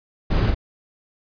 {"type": "noise with echo", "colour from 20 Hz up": "brown", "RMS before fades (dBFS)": -20, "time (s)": [0.3, 0.51], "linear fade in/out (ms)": 10, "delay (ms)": 37, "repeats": 1, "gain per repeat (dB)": -3, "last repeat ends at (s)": 0.547, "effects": ["resampled to 11025 Hz"]}